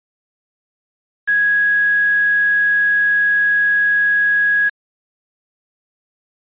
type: tone with quantisation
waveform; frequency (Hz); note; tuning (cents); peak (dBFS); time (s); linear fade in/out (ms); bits
sine; 1661.2; G#6; 0; -12; 1.27-4.7; 20; 4
effects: resampled to 8000 Hz